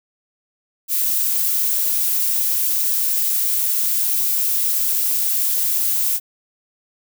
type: noise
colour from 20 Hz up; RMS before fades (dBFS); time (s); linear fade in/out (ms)
violet; -19; 0.88-6.2; 50
effects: none